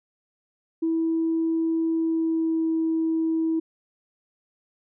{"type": "tone with pitch glide", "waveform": "sine", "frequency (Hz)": [326.5, 323.7], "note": ["E4", "E4"], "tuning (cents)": [-17, -31], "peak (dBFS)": -20, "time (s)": [0.82, 3.6], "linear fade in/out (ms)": 10, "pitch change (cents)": -14, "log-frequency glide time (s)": [1.9, 2.7], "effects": ["tanh soft clip ceiling -16 dBFS"]}